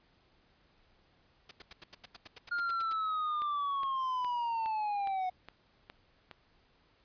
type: noise bursts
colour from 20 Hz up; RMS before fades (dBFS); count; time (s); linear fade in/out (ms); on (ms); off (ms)
white; -44; 14; 1.49-2.929; 5; 22; 87
type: linear sweep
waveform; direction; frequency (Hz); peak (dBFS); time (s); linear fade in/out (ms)
triangle; down; 1420 to 731; -29; 2.51-5.3; 10
type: click train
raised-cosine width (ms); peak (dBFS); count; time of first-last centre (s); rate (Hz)
0.3; -30; 8; 3.42-6.313; 2.42
effects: pink hiss -68 dBFS RMS until 7.04 s + resampled to 11025 Hz